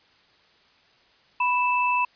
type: tone pair together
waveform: sine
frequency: 987.8 / 2637 Hz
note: B5 / E7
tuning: 0 / 0 cents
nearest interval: octave + perfect fourth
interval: 1700 cents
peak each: -21 / -25 dBFS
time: 1.4-2.05 s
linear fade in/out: 5 ms
effects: white hiss -59 dBFS RMS until 2.15 s + resampled to 11025 Hz